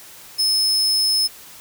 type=tone; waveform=40% pulse; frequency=5200 Hz; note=E8; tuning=24 cents flat; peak=-15 dBFS; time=0.38-1.28 s; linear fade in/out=20 ms; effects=white hiss -42 dBFS RMS until 1.6 s